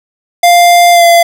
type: tone with pitch glide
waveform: square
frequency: 698 to 684 Hz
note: F5 to F5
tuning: -1 to -36 cents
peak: -3 dBFS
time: 0.43-1.23 s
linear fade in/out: 5 ms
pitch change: -35 cents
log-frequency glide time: 0.92-1.04 s
effects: none